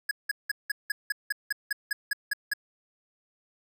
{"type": "tone bursts", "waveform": "square", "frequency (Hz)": 1675, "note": "G#6", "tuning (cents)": 14, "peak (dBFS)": -25, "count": 13, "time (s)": [0.09, 2.536], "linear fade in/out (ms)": 5, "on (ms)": 22, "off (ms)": 180, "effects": []}